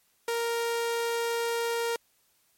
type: tone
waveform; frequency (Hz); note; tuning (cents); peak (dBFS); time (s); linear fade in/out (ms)
sawtooth; 466.2; A#4; 0; -23; 0.28-1.96; 2
effects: white hiss -68 dBFS RMS until 2.57 s + MP3 64 kbps